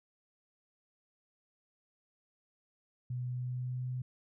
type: tone with pitch glide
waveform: sine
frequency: 124.5 to 126.6 Hz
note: B2 to B2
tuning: +14 to +43 cents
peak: -34 dBFS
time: 3.1-4.02 s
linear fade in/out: 5 ms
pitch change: +29 cents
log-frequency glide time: 3.28-3.89 s
effects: none